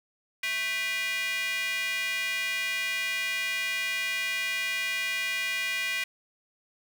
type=tone with high-pass filter; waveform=square; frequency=220 Hz; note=A3; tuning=in tune; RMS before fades=-30 dBFS; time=0.43-6.04 s; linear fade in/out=5 ms; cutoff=2200 Hz; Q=4.7; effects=none